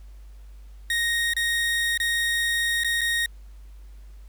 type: tone with dropouts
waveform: 30% pulse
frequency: 1864.7 Hz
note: A#6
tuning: in tune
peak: -19 dBFS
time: 0.9-3.26 s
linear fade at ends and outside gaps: 2 ms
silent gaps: 1.336-1.365 / 1.976-2 / 2.836-2.845 / 3.01-3.014 s
effects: added 50 Hz sine -41 dBFS peak until 4.28 s + pink hiss -62 dBFS RMS until 4.28 s